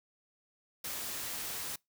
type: noise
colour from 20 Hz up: white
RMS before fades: -39 dBFS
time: 0.84-1.76 s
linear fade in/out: 5 ms
effects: noise-tail reverb RT60 0.2 s tail -26 dB re dry